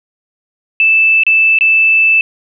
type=tone with dropouts; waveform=sine; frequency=2637 Hz; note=E7; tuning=in tune; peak=-6 dBFS; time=0.8-2.21 s; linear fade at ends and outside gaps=1 ms; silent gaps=1.235-1.266 / 1.587-1.609 s; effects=none